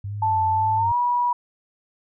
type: tone with vibrato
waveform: sine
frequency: 98 Hz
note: G2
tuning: in tune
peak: -27 dBFS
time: 0.04-0.92 s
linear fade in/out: 5 ms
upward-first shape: sine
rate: 1.8 Hz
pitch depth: 94 cents each way
type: tone with pitch glide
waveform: sine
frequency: 880 to 970.8 Hz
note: A5 to B5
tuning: 0 to -30 cents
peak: -18 dBFS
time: 0.22-1.33 s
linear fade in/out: 5 ms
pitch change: +170 cents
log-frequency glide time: 0.76-0.96 s
effects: none